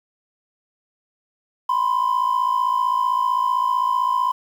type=ring-modulated tone; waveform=triangle; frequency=1016 Hz; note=B5; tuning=49 cents sharp; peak=-11 dBFS; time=1.69-4.32 s; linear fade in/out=5 ms; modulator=27.8 Hz; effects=tanh soft clip ceiling -12 dBFS + 8-bit